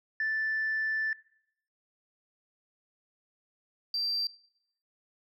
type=tone pair in turn; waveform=sine; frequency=1760 / 4699 Hz; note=A6 / D8; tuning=0 / 0 cents; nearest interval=octave + perfect fourth; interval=1700 cents; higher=second; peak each=-26 / -27 dBFS; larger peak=first; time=0.2-1.13 / 3.94-4.27 s; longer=first; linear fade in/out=2 ms; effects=noise-tail reverb RT60 0.7 s tail -21 dB re dry + tanh soft clip ceiling -24 dBFS